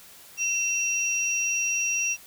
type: tone pair together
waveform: sine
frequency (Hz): 2708 / 5738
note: E7 / F8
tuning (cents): +46 / +46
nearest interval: octave + minor second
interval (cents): 1300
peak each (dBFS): -26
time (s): 0.37-2.17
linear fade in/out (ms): 50
effects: white hiss -49 dBFS RMS until 2.26 s